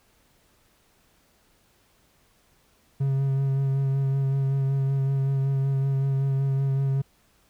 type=tone with vibrato; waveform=triangle; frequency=136.2 Hz; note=C#3; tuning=30 cents flat; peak=-19 dBFS; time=3-7.02 s; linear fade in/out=10 ms; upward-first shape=sine; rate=5.3 Hz; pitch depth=18 cents each way; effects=pink hiss -63 dBFS RMS until 7.49 s